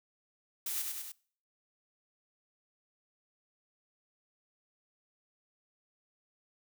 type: noise with echo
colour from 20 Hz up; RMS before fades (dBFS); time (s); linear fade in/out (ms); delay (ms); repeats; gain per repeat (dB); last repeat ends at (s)
blue; -36; 0.66-0.82; 5; 100; 3; -3; 1.12
effects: noise-tail reverb RT60 0.5 s tail -23 dB re dry